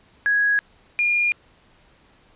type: tone pair in turn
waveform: sine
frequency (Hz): 1661.2 / 2418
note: G#6 / D7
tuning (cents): 0 / +50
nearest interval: tritone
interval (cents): 650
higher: second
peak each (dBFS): -16 / -17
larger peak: first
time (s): 0.26-0.59 / 0.99-1.32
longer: neither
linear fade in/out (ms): 0
effects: pink hiss -56 dBFS RMS until 2.35 s + resampled to 8000 Hz